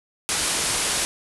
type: low-pass noise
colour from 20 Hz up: white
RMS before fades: -24 dBFS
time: 0.29-1.05 s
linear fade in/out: 0 ms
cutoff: 11000 Hz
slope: 96 dB/octave
effects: none